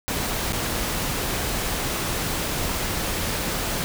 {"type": "noise with dropouts", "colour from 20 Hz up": "pink", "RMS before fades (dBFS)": -26, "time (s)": [0.08, 3.84], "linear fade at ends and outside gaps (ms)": 0, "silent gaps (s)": [0.523, 0.531], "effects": []}